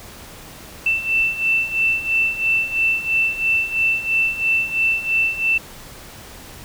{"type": "beating tone pair", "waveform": "sine", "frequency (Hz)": [2667, 2670], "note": ["E7", "E7"], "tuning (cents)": [20, 22], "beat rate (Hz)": 3, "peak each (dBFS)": [-22, -18], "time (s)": [0.86, 5.58], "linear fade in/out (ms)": 5, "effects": ["pink hiss -39 dBFS RMS until 6.64 s"]}